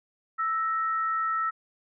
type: tone pair together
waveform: sine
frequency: 1318.5 / 1867.7 Hz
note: E6 / A#6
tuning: 0 / +3 cents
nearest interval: tritone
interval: 603 cents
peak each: -25 / -35 dBFS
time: 0.38-1.51 s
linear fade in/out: 20 ms
effects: none